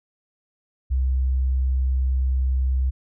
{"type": "tone", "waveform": "sine", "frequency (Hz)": 64.9, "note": "C2", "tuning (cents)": -13, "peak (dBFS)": -18, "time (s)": [0.9, 2.91], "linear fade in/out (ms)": 20, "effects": []}